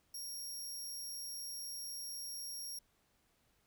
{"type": "tone", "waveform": "20% pulse", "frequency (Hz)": 5588, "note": "F8", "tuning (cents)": 0, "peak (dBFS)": -37, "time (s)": [0.14, 2.79], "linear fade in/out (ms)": 5, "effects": ["pink hiss -75 dBFS RMS until 3.66 s"]}